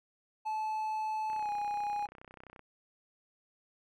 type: tone with pitch glide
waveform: triangle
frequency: 867 to 825.9 Hz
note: A5 to G#5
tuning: -26 to -10 cents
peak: -30 dBFS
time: 0.45-2.07 s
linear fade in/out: 20 ms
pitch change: -84 cents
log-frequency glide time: 1.35-1.51 s
type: click train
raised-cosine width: 0.5 ms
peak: -35 dBFS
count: 42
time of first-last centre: 1.3-2.593 s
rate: 31.7 Hz
effects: none